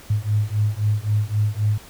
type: beating tone pair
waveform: sine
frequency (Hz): 103.6 / 107.4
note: G#2 / A2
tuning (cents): -4 / -41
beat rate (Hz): 3.8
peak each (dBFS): -21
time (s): 0.1-1.78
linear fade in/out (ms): 5
effects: pink hiss -44 dBFS RMS until 1.89 s